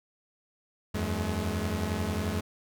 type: tone cluster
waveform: sawtooth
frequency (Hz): 83.3 / 94.5 / 213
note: E2 / F#2 / G#3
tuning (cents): +19 / +37 / +44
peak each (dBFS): -29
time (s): 0.94-2.41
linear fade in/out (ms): 10
effects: none

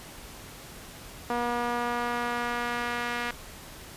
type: tone with band-pass filter sweep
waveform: sawtooth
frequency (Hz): 240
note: B3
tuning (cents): -49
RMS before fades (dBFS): -30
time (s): 1.3-3.31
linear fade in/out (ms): 0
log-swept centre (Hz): 900 to 1900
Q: 1.2
effects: pink hiss -45 dBFS RMS until 3.96 s + resampled to 32000 Hz

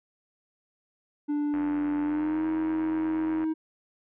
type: tone with pitch glide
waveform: triangle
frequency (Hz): 293.7 to 316.6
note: D4 to D#4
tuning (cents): 0 to +30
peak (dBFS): -23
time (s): 1.28-3.54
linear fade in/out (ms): 20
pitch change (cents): +130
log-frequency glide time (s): 2.01-2.46
type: click train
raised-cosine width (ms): 0.5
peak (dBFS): -24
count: 169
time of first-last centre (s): 1.54-3.44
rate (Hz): 88.4
effects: low-pass 2000 Hz 12 dB/octave

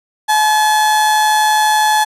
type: tone with amplitude modulation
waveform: 35% pulse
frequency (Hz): 857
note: A5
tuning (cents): -46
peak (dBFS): -7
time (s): 0.28-2.05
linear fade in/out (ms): 20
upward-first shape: sine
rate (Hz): 152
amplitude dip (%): 30
effects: resampled to 32000 Hz

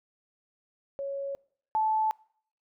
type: tone pair in turn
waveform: sine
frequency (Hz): 554.4 / 871.6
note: C#5 / A5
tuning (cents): 0 / -17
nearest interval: minor sixth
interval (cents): 783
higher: second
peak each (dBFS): -31 / -23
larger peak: second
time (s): 0.99-1.35 / 1.75-2.11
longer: neither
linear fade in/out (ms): 0
effects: noise-tail reverb RT60 0.6 s tail -25 dB re dry

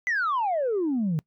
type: exponential sweep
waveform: sine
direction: down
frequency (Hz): 2051 to 146.83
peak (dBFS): -21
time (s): 0.07-1.19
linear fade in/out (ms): 0
effects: noise-tail reverb RT60 0.1 s tail -25 dB re dry + tanh soft clip ceiling -20 dBFS

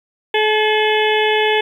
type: harmonic tone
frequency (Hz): 429.4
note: A4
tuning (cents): -42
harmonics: 1 / 2 / 4 / 5 / 6 / 7 / 8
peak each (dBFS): -16 / -19 / -22 / -23 / -24 / -24 / -25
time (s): 0.34-1.61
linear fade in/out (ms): 5
effects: 8-bit

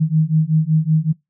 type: beating tone pair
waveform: sine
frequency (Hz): 154.7 / 160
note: D#3 / D#3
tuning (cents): -10 / +49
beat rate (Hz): 5.3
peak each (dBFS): -16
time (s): 0-1.13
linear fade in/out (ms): 20
effects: noise-tail reverb RT60 0.2 s tail -24 dB re dry

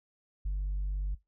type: tone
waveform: sine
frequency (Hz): 48.55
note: G1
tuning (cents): -16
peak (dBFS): -27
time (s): 0.45-1.15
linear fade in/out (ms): 10
effects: noise-tail reverb RT60 0.2 s tail -21 dB re dry + tanh soft clip ceiling -28 dBFS

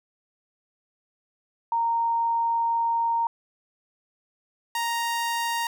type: tone pair in turn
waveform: sine / sawtooth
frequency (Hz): 926 / 933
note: A#5 / A#5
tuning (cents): -12 / +1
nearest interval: unison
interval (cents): 13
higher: second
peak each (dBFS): -21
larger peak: neither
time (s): 1.72-3.27 / 4.75-5.67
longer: first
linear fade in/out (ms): 2
effects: none

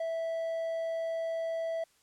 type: tone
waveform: triangle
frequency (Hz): 657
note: E5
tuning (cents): -6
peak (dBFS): -29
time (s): 0-1.84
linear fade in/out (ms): 5
effects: white hiss -67 dBFS RMS until 2.02 s + low-pass 10000 Hz 12 dB/octave

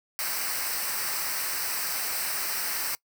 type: noise with comb filter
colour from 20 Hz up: white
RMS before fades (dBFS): -30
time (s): 0.19-2.95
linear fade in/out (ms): 0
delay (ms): 0.29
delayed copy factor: -0.7
effects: noise-tail reverb RT60 0.1 s tail -23 dB re dry

